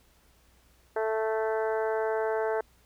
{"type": "harmonic tone", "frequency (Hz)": 220, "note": "A3", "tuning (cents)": 0, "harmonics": [2, 3, 4, 5, 6, 7, 8, 9], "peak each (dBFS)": [-28, -32, -34, -43, -43, -39, -46, -49], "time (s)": [0.96, 2.61], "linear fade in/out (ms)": 5, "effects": ["added 60 Hz sine -64 dBFS peak until 2.85 s", "pink hiss -64 dBFS RMS until 2.85 s"]}